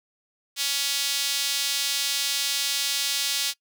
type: tone with high-pass filter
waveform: sawtooth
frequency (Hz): 280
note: C#4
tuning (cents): +18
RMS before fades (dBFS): -26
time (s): 0.56-3.54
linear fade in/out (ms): 50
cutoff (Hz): 3700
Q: 1.4
effects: noise-tail reverb RT60 0.1 s tail -21 dB re dry